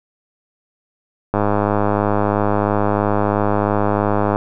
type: click train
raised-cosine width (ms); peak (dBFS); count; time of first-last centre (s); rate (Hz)
1; -3; 312; 1.34-4.359; 103
effects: none